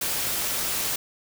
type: noise with amplitude modulation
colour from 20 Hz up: white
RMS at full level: -25 dBFS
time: 0.01-0.96 s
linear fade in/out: 5 ms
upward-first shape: sine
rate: 295 Hz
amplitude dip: 45%
effects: none